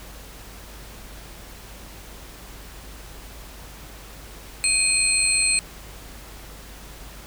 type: tone cluster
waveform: sine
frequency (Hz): 2428 / 2513 / 4214 / 8160 / 8570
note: D#7 / D#7 / C8 / C9 / C9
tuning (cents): -43 / +17 / +12 / -44 / +40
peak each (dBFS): -27 / -25 / -25 / -21 / -26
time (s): 4.64-5.59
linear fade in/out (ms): 0
effects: added 50 Hz sine -42 dBFS peak until 7.26 s + pink hiss -43 dBFS RMS until 7.26 s